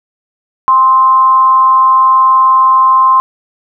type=tone with frequency modulation; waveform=sine; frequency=1046.5 Hz; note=C6; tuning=in tune; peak=-4 dBFS; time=0.68-3.2 s; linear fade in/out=0 ms; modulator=238 Hz; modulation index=0.24; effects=none